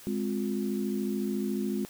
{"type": "chord", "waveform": "sine", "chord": "F minor", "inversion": "first", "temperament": "equal with one note detuned", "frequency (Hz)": [207.7, 261.6, 354.3], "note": ["Ab3", "C4", "F4"], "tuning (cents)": [0, 0, 25], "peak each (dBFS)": [-30, -34, -34], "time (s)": [0.07, 1.85], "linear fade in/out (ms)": 0, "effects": ["white hiss -50 dBFS RMS until 1.89 s"]}